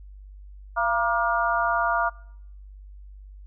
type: harmonic tone with a mistuned harmonic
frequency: 236.9 Hz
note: A#3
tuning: 28 cents sharp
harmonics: 3 / 4 / 5 / 6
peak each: -26 / -26 / -26 / -26 dBFS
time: 0.76-2.1 s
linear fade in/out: 20 ms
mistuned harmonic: 3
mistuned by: -67 cents
effects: noise-tail reverb RT60 0.7 s tail -23 dB re dry + added 49 Hz sine -41 dBFS peak until 3.46 s